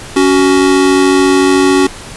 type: tone pair together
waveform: square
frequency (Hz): 280 / 373.7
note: C#4 / F#4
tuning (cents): +18 / +17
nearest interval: perfect fourth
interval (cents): 499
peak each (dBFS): -10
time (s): 0.16-1.87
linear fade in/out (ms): 5
effects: pink hiss -29 dBFS RMS until 2.16 s + resampled to 24000 Hz